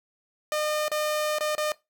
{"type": "tone with dropouts", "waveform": "sawtooth", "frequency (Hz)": 607, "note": "D#5", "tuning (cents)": -43, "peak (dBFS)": -21, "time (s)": [0.52, 1.72], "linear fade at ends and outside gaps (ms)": 1, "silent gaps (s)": [[0.882, 0.916], [1.385, 1.408], [1.551, 1.58]], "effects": ["noise-tail reverb RT60 0.2 s tail -19 dB re dry"]}